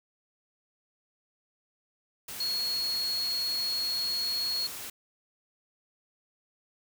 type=tone in noise; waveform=sine; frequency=4323 Hz; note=C#8; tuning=44 cents flat; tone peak=-28 dBFS; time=2.4-4.67 s; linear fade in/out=5 ms; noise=white; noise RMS=-40 dBFS; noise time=2.28-4.9 s; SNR=+9 dB; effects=none